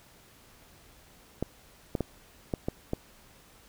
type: clicks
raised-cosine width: 2 ms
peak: -15 dBFS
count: 6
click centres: 1.426 / 1.952 / 2.007 / 2.538 / 2.685 / 2.934 s
effects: pink hiss -57 dBFS RMS until 3.68 s